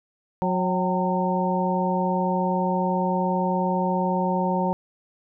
harmonic tone with a mistuned harmonic, 182.6 Hz, F#3, 23 cents flat, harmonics 1 / 2 / 3 / 4 / 5, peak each -24 / -30 / -28 / -30 / -26 dBFS, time 0.42-4.73 s, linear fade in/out 0 ms, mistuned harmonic 4, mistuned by +75 cents, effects none

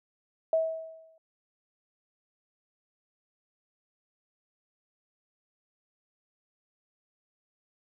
sine tone with exponential decay, 646 Hz, E5, 35 cents flat, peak -20 dBFS, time 0.53-1.18 s, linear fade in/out 2 ms, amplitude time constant 140 ms, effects none

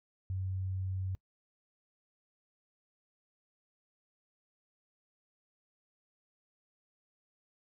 sine tone, 94.2 Hz, F#2, 32 cents sharp, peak -33 dBFS, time 0.3-1.15 s, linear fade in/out 0 ms, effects noise-tail reverb RT60 0.1 s tail -23 dB re dry

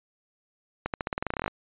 accelerating click train, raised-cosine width 0.5 ms, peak -13 dBFS, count 16, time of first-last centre 0.86-1.479 s, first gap 78 ms, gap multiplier 0.9, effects resampled to 8000 Hz

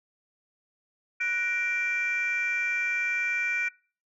sine tone cluster, 1476 / 1875 / 2355 Hz, F#6 / A#6 / D7, -5 / +10 / +4 cents, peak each -30 / -34 / -26 dBFS, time 1.2-3.69 s, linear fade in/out 10 ms, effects noise-tail reverb RT60 0.4 s tail -24 dB re dry + tanh soft clip ceiling -20 dBFS

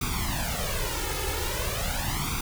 pink noise with flanger, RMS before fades -29 dBFS, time 0.01-2.41 s, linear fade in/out 5 ms, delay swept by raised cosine 0.83 to 2.33 ms, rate 0.42 Hz, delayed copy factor +0.95, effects none

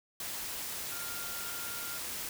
sine tone in noise, 1400 Hz, F6, 4 cents sharp, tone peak -45 dBFS, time 0.92-1.98 s, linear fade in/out 2 ms, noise white, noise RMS -39 dBFS, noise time 0.2-2.29 s, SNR -9 dB, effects none

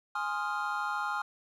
triangle chord, F minor seventh, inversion first, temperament equal, 830.6 / 1046.5 / 1244.5 / 1396.9 Hz, Ab5 / C6 / Eb6 / F6, 0 / 0 / 0 / 0 cents, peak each -34 / -36 / -35 / -33 dBFS, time 0.15-1.22 s, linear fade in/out 5 ms, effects none

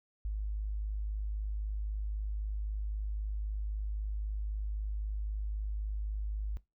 sine tone, 51.91 Hz, G#1, in tune, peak -32 dBFS, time 0.25-6.57 s, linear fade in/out 0 ms, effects noise-tail reverb RT60 0.2 s tail -19 dB re dry

